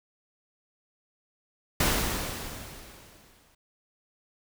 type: noise with exponential decay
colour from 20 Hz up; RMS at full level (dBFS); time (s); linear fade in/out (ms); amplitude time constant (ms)
pink; -23; 1.8-3.55; 5; 380
effects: none